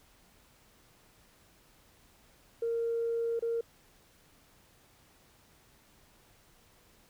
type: tone with dropouts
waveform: sine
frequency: 463.1 Hz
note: A#4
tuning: 11 cents flat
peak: -28 dBFS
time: 2.62-3.61 s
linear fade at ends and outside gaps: 5 ms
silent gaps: 3.394-3.423 s
effects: tanh soft clip ceiling -24 dBFS + pink hiss -63 dBFS RMS until 7.09 s